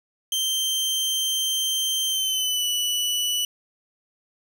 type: tone with pitch glide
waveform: sawtooth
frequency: 3136 to 2960 Hz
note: G7 to F#7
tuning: 0 to 0 cents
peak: -19 dBFS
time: 0.32-3.45 s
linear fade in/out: 2 ms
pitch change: -100 cents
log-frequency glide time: 2.07-2.66 s
effects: none

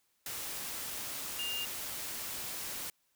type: tone in noise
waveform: sine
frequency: 2812 Hz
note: F7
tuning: 11 cents sharp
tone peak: -35 dBFS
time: 1.39-1.65 s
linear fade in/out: 2 ms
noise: white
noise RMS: -40 dBFS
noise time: 0.26-2.9 s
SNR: +2 dB
effects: white hiss -75 dBFS RMS until 3.15 s

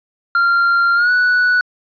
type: tone with pitch glide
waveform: triangle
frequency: 1387 to 1478 Hz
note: F6 to F#6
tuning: -12 to -2 cents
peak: -9 dBFS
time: 0.35-1.61 s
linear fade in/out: 2 ms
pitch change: +110 cents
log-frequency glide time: 0.95-1.11 s
effects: resampled to 11025 Hz

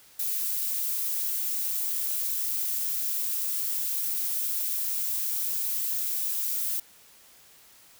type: noise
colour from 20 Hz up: violet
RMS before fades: -29 dBFS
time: 0.19-6.8 s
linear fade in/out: 5 ms
effects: white hiss -55 dBFS RMS until 7.99 s

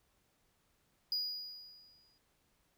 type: tone with exponential decay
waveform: triangle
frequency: 4905 Hz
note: D#8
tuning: 26 cents flat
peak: -30 dBFS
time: 1.12-2.18 s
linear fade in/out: 1 ms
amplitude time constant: 230 ms
effects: pink hiss -75 dBFS RMS until 2.77 s

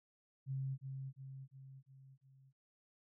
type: tone with echo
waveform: sine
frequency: 134.2 Hz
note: C3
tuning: 44 cents sharp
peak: -37 dBFS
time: 0.46-0.78 s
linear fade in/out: 50 ms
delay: 350 ms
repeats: 5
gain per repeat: -5 dB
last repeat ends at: 2.53 s
effects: none

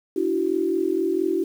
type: tone cluster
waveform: sine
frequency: 292.4 / 334 / 378.4 Hz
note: D4 / E4 / F#4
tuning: -7 / +23 / +39 cents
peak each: -29 / -23 / -23 dBFS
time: 0.16-1.44 s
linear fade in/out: 5 ms
effects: 8-bit

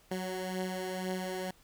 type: beating tone pair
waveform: 15% pulse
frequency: 185 / 187 Hz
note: F#3 / F#3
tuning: 0 / +19 cents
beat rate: 2 Hz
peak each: -29 / -34 dBFS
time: 0.11-1.51 s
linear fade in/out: 5 ms
effects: pink hiss -63 dBFS RMS until 1.63 s

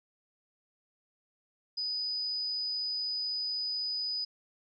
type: tone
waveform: sine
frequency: 4978 Hz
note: D#8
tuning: in tune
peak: -31 dBFS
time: 1.77-4.25 s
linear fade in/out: 10 ms
effects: none

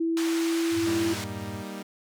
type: tone with pitch glide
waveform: sine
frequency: 329.6 to 333 Hz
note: E4 to E4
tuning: 0 to +18 cents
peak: -23 dBFS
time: 0-1.14 s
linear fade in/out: 10 ms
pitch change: +18 cents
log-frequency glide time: 0.21-0.87 s
type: band-pass noise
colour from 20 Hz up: pink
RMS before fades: -36 dBFS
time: 0.17-1.24 s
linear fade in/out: 0 ms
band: 1100 to 8800 Hz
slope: 12 dB/octave
type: tone with tremolo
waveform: sine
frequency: 101.2 Hz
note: G#2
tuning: 44 cents flat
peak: -32 dBFS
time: 0.71-1.64 s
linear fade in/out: 50 ms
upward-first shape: sine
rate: 17 Hz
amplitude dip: 85%
type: chord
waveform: sawtooth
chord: Eb major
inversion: first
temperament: equal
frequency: 196 / 233.1 / 311.1 Hz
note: G3 / Bb3 / Eb4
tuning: 0 / 0 / 0 cents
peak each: -33 / -37 / -37 dBFS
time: 0.86-1.83 s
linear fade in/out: 10 ms
effects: none

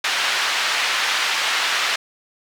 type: band-pass noise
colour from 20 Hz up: pink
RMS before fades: -21 dBFS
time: 0.04-1.96 s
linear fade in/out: 5 ms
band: 1400 to 4200 Hz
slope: 12 dB/octave
effects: none

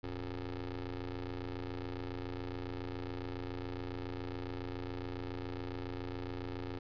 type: ring-modulated tone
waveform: 20% pulse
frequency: 87.2 Hz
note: F2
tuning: 2 cents flat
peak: -31 dBFS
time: 0.03-6.79 s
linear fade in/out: 10 ms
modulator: 188 Hz
effects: resampled to 11025 Hz

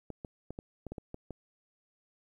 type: clicks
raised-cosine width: 2 ms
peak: -27 dBFS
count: 9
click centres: 0.103 / 0.248 / 0.506 / 0.589 / 0.867 / 0.92 / 0.982 / 1.144 / 1.307 s
effects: 11-bit

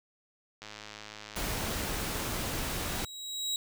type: click train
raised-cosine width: 0.2 ms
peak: -26 dBFS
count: 131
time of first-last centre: 0.62-1.846 s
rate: 106 Hz
type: noise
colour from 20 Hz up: pink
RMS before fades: -34 dBFS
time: 1.36-3.05 s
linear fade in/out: 2 ms
type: tone with exponential growth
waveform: 30% pulse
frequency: 3846 Hz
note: B7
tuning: 47 cents flat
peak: -26 dBFS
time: 2.27-3.56 s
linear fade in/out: 1 ms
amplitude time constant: 280 ms
effects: none

